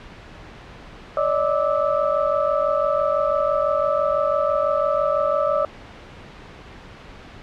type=tone cluster; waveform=sine; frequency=572 / 618 / 1180 / 1304 Hz; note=D5 / D#5 / D6 / E6; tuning=-46 / -12 / +8 / -19 cents; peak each=-21 / -22 / -26 / -26 dBFS; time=1.17-5.65 s; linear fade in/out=2 ms; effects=pink hiss -41 dBFS RMS until 7.42 s + low-pass 3000 Hz 12 dB/octave